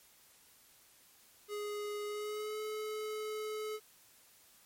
square tone with pitch glide, 415.3 to 429.4 Hz, G#4 to A4, 0 to -42 cents, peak -38 dBFS, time 1.48-3.8 s, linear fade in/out 50 ms, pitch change +58 cents, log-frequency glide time 2.05-2.6 s, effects white hiss -63 dBFS RMS until 4.65 s + MP3 64 kbps

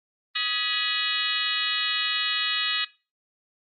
harmonic tone with a mistuned harmonic, 418.8 Hz, G#4, 15 cents sharp, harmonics 3 / 4 / 5 / 6 / 7 / 8 / 9 / 10, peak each -35 / -34 / -32 / -33 / -31 / -31 / -31 / -32 dBFS, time 0.35-2.85 s, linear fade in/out 10 ms, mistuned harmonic 5, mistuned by -120 cents, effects noise-tail reverb RT60 0.3 s tail -19 dB re dry + Opus 24 kbps

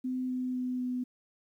sine tone with pitch steps, 255.4 / 253.6 / 251.9 / 250.1 Hz, C4 / B3 / B3 / B3, -42 / +46 / +34 / +22 cents, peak -30 dBFS, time 0.04-1.04 s, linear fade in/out 10 ms, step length 250 ms, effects 11-bit

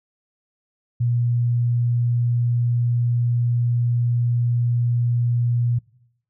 sine tone, 120 Hz, B2, 49 cents flat, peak -17 dBFS, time 1-5.79 s, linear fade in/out 10 ms, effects noise-tail reverb RT60 0.8 s tail -23 dB re dry

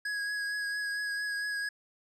square tone with vibrato, 1661.2 Hz, G#6, in tune, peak -32 dBFS, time 0.05-1.69 s, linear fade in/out 5 ms, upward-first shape triangle, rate 4.4 Hz, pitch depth 22 cents each way, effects low-pass 8000 Hz 12 dB/octave

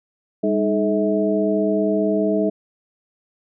sine tone cluster, 201.7 / 311.2 / 426.3 / 643 Hz, G3 / D#4 / G#4 / E5, +50 / 0 / +45 / -43 cents, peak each -22 dBFS, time 0.43-2.5 s, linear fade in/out 10 ms, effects none

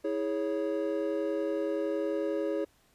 triangle chord, C# minor, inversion first, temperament equal with one note detuned, 324.5 / 415.3 / 554.4 Hz, E4 / G#4 / C#5, -27 / 0 / 0 cents, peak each -31 dBFS, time 0.04-2.65 s, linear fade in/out 10 ms, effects pink hiss -66 dBFS RMS until 2.94 s + resampled to 32000 Hz

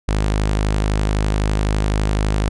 sawtooth tone, 51.91 Hz, G#1, in tune, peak -12 dBFS, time 0.08-2.49 s, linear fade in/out 5 ms, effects resampled to 22050 Hz

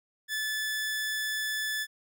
sawtooth tone, 1736 Hz, A6, 24 cents flat, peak -26 dBFS, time 0.28-1.87 s, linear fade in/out 50 ms, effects none

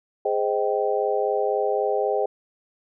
sine chord, Ab major seventh, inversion none, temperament just, 415.3 / 519.1 / 623 / 778.7 Hz, Ab4 / C5 / Eb5 / G5, 0 / -14 / +2 / -12 cents, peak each -24 / -26 / -27 / -27 dBFS, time 0.25-2.26 s, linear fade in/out 5 ms, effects none

